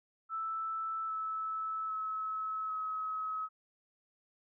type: tone with pitch steps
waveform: sine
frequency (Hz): 1318.5 / 1305.6 / 1292.9 / 1280.2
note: E6 / E6 / E6 / D#6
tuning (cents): 0 / -17 / -34 / +49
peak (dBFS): -34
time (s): 0.29-3.49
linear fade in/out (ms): 50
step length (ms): 800
effects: none